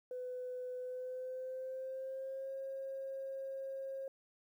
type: tone with pitch glide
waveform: sine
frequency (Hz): 502 to 538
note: B4 to C5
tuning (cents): +28 to +48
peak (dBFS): -39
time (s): 0.11-4.08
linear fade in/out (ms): 2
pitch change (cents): +120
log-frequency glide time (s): 0.77-2.52
effects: tanh soft clip ceiling -35 dBFS + 12-bit